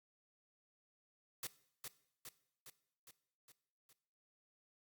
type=noise with echo; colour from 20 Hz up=white; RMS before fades=-43 dBFS; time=1.43-1.47 s; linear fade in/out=2 ms; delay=410 ms; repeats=6; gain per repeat=-4 dB; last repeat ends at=3.93 s; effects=noise-tail reverb RT60 0.7 s tail -18 dB re dry + Opus 48 kbps